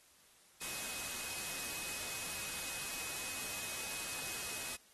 sine tone in noise, 2531 Hz, D#7, 29 cents sharp, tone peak -50 dBFS, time 0.61-4.76 s, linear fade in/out 10 ms, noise white, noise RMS -42 dBFS, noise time 0.61-4.76 s, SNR -11 dB, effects white hiss -65 dBFS RMS until 4.93 s + AAC 32 kbps

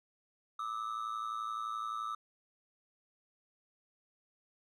triangle ring-modulated tone, 1244.5 Hz, D#6, in tune, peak -31 dBFS, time 0.59-2.15 s, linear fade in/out 5 ms, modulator 55.8 Hz, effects none

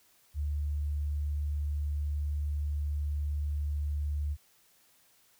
sine tone, 73.42 Hz, D2, in tune, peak -29 dBFS, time 0.34-4.37 s, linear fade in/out 50 ms, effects white hiss -65 dBFS RMS until 5.39 s

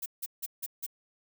violet noise bursts, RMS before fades -35 dBFS, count 5, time 0.02-0.865 s, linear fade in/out 10 ms, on 41 ms, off 160 ms, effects none

